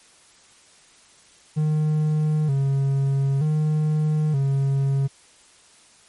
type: tone with vibrato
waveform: triangle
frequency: 145.1 Hz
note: D3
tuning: 21 cents flat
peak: -16 dBFS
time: 1.56-5.08 s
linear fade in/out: 20 ms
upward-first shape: square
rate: 0.54 Hz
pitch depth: 97 cents each way
effects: white hiss -53 dBFS RMS until 6.08 s + MP3 48 kbps